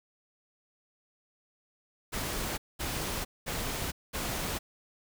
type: noise bursts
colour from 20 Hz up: pink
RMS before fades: -34 dBFS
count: 4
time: 2.12-4.59 s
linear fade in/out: 20 ms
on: 460 ms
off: 210 ms
effects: none